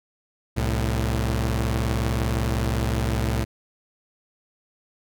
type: tone pair together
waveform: sawtooth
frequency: 65.45 / 111.3 Hz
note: C2 / A2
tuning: +1 / +20 cents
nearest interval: major sixth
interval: 919 cents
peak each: -20 / -21 dBFS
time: 0.56-3.45 s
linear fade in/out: 20 ms
effects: none